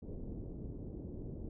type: low-pass noise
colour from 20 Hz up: pink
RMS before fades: -44 dBFS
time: 0.02-1.49 s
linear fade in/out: 5 ms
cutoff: 430 Hz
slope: 24 dB/octave
effects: none